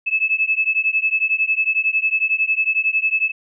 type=beating tone pair; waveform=sine; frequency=2600 / 2611 Hz; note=E7 / E7; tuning=-24 / -17 cents; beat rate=11 Hz; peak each=-19 dBFS; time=0.06-3.32 s; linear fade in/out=20 ms; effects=none